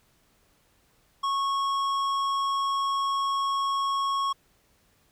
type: tone with tanh clipping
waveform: sine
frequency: 1100 Hz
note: C#6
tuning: 14 cents flat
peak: -26 dBFS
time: 1.23-4.33 s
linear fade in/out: 10 ms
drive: 12 dB
effects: pink hiss -65 dBFS RMS until 5.11 s